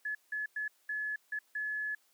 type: tone bursts at uneven times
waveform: sine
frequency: 1709 Hz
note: G#6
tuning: 49 cents sharp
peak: -33 dBFS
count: 6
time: 0.05-0.15 / 0.32-0.46 / 0.56-0.68 / 0.89-1.16 / 1.32-1.39 / 1.55-1.95 s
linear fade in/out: 5 ms
effects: white hiss -70 dBFS RMS until 2.13 s + high-pass 300 Hz 12 dB/octave